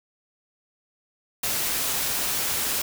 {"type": "noise", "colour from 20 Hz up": "white", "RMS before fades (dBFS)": -26, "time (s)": [1.43, 2.82], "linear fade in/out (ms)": 5, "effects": []}